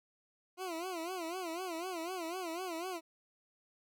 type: tone with vibrato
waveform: 20% pulse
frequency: 349.2 Hz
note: F4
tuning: in tune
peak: -33 dBFS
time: 0.57-3.01 s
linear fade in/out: 50 ms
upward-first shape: sine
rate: 4 Hz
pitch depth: 140 cents each way
effects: none